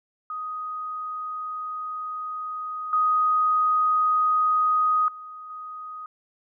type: tone with level steps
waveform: sine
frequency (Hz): 1249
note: D#6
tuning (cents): +6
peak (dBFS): -29 / -18 / -37 / -34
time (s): 0.3-6.06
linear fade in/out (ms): 2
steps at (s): 2.93 / 5.08 / 5.5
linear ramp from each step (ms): 2
effects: none